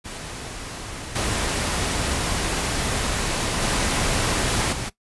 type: noise with level steps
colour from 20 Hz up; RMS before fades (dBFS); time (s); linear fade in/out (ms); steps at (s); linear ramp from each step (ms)
pink; -34 / -24 / -22 / -29; 0.04-4.9; 20; 1.15 / 3.62 / 4.72; 10
effects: noise-tail reverb RT60 0.1 s tail -17 dB re dry + resampled to 24000 Hz